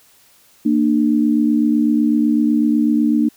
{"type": "tone pair together", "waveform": "sine", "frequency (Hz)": [230.6, 298.6], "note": ["A#3", "D4"], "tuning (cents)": [-19, 29], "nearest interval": "major third", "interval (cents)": 448, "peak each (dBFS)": -15, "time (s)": [0.65, 3.29], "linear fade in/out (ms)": 10, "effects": ["white hiss -52 dBFS RMS until 3.36 s"]}